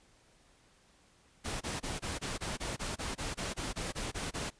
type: noise bursts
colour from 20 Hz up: pink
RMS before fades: -37 dBFS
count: 16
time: 1.44-4.505 s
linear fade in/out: 20 ms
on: 170 ms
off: 23 ms
effects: pink hiss -65 dBFS RMS until 4.59 s + resampled to 22050 Hz